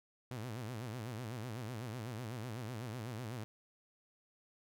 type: tone with vibrato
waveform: sawtooth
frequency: 116.7 Hz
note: A#2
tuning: 2 cents sharp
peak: -37 dBFS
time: 0.31-3.44 s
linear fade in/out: 0 ms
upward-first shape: sine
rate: 8 Hz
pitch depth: 180 cents each way
effects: none